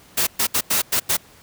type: noise bursts at uneven times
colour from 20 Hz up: white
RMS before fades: -19 dBFS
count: 6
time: 0.17-0.27 / 0.39-0.47 / 0.54-0.61 / 0.7-0.82 / 0.92-1 / 1.09-1.17 s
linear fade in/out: 10 ms
effects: pink hiss -49 dBFS RMS until 1.42 s + high-pass 60 Hz 12 dB/octave